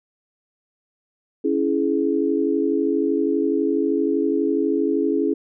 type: chord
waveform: sine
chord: C# minor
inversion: none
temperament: equal with one note detuned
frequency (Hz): 277.2 / 329.6 / 420.9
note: C#4 / E4 / G#4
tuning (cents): 0 / 0 / +23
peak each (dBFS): -22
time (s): 1.44-5.34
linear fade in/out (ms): 10
effects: none